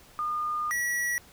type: tone pair in turn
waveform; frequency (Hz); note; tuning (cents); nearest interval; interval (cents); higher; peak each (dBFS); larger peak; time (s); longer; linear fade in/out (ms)
sine / square; 1217 / 1931.9; D#6 / B6; -39 / -39; minor sixth; 800; second; -27; neither; 0.19-0.71 / 0.71-1.18; first; 0
effects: pink hiss -54 dBFS RMS until 1.32 s

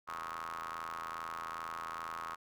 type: ring-modulated tone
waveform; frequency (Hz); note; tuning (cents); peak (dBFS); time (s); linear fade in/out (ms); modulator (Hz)
sawtooth; 82.41; E2; 0; -33; 0.07-2.36; 20; 1180
effects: none

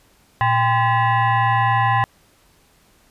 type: tone with frequency modulation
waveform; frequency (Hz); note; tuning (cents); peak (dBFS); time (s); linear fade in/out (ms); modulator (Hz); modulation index
sine; 116.54; A#2; 0; -14; 0.41-2.04; 0; 912; 1.6
effects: pink hiss -56 dBFS RMS until 3.1 s + resampled to 32000 Hz

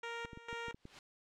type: tone with tremolo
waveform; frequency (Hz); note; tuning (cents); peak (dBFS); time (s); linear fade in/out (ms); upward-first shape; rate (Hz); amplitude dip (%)
10% pulse; 466.2; A#4; 0; -32; 0.03-0.73; 5; square; 2.2; 80
type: clicks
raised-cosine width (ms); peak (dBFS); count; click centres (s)
3; -36; 7; 0.249 / 0.332 / 0.374 / 0.529 / 0.683 / 0.745 / 0.854
type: noise with exponential growth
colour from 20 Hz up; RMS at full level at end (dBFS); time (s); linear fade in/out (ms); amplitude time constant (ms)
white; -47; 0.7-0.99; 1; 63
effects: low-pass 4000 Hz 12 dB/octave

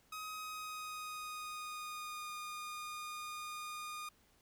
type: tone with pitch glide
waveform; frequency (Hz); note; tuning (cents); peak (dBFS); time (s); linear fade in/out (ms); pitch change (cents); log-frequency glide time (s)
sawtooth; 1263 to 1221.4; D#6 to D#6; +26 to -32; -39; 0.12-4.09; 5; -58; 0.33-2.31
effects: pink hiss -70 dBFS RMS until 4.41 s

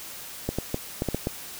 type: clicks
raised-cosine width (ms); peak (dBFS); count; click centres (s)
2; -12; 7; 0.49 / 0.586 / 0.744 / 1.021 / 1.087 / 1.146 / 1.271
effects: white hiss -40 dBFS RMS until 1.59 s

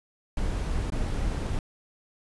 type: noise with dropouts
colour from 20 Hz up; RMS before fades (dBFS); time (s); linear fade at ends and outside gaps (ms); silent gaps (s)
brown; -28; 0.37-1.59; 2; 0.902-0.921
effects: resampled to 24000 Hz

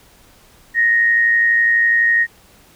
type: tone with amplitude modulation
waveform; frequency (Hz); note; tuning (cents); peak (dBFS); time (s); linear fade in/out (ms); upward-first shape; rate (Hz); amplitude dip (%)
sine; 1864.7; A#6; 0; -9; 0.74-2.27; 50; sine; 112; 45
effects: pink hiss -49 dBFS RMS until 2.75 s

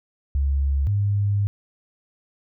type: tone pair in turn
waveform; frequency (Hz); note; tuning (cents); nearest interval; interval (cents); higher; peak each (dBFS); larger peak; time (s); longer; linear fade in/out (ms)
sine; 69.3 / 101.48; C#2 / G#2; 0 / -40; perfect fifth; 660; second; -18; neither; 0.35-0.87 / 0.87-1.47; second; 0
effects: none

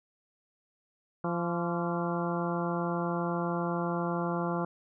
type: harmonic tone with a mistuned harmonic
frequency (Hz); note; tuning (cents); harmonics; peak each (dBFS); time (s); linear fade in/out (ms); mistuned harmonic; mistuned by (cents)
172.4; F3; -22; 1 / 2 / 3 / 4 / 5 / 6 / 7 / 8; -32 / -35 / -37 / -38 / -39 / -40 / -40 / -41; 1.24-4.65; 2; 7; -70
effects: none

